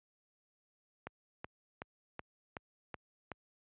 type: click train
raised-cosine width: 0.5 ms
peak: -26 dBFS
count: 7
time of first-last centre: 1.07-3.317 s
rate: 2.67 Hz
effects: high-pass 60 Hz 12 dB/octave + resampled to 8000 Hz